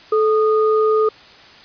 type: tone pair together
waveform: sine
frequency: 434.8 / 1230.9 Hz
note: A4 / D#6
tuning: -21 / -19 cents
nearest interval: octave + tritone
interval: 1802 cents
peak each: -13 / -20 dBFS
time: 0.12-1.09 s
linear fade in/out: 5 ms
effects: white hiss -43 dBFS RMS until 1.64 s + resampled to 11025 Hz